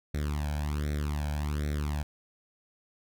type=tone with flanger; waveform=sawtooth; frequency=73.9 Hz; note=D2; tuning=11 cents sharp; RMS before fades=-31 dBFS; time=0.14-2.03 s; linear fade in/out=5 ms; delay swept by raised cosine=0.51 to 1.28 ms; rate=1.3 Hz; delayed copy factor=+0.95; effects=none